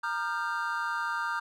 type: chord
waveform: triangle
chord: G minor seventh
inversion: first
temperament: equal with one note detuned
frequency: 932.3 / 1204.9 / 1396.9 / 1568 Hz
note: Bb5 / D6 / F6 / G6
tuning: 0 / +44 / 0 / 0 cents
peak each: -33 dBFS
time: 0.03-1.4 s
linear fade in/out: 10 ms
effects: none